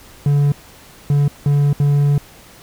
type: tone bursts at uneven times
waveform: triangle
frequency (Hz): 143.7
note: D3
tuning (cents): -37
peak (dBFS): -9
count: 4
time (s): 0.26-0.52 / 1.1-1.28 / 1.46-1.73 / 1.8-2.18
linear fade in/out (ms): 2
effects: pink hiss -43 dBFS RMS until 2.62 s